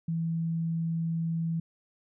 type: tone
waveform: sine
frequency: 164.81 Hz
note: E3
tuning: in tune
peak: -27 dBFS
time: 0.08-1.6 s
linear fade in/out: 5 ms
effects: none